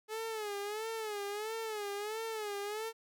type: tone with vibrato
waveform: sawtooth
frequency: 426.2 Hz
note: G#4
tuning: 45 cents sharp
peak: -33 dBFS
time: 0.08-2.93 s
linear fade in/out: 50 ms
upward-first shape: sine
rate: 1.5 Hz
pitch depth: 100 cents each way
effects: none